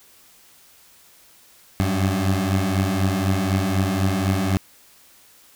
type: beating tone pair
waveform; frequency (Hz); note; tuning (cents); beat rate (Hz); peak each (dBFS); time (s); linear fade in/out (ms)
20% pulse; 93.2 / 97.2; F#2 / G2; +13 / -14; 4; -18 / -16; 1.8-4.57; 0
effects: white hiss -52 dBFS RMS until 5.55 s